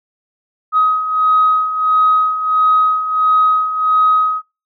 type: beating tone pair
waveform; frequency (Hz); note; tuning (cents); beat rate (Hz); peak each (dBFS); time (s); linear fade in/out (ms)
sine; 1261 / 1262.5; D#6 / D#6; +23 / +25; 1.5; -17 / -11; 0.72-4.42; 50
effects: noise-tail reverb RT60 0.3 s tail -24 dB re dry + tanh soft clip ceiling -3 dBFS